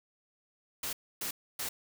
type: noise bursts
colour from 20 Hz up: white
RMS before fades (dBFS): -36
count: 3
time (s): 0.83-1.69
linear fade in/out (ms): 5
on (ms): 100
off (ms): 280
effects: none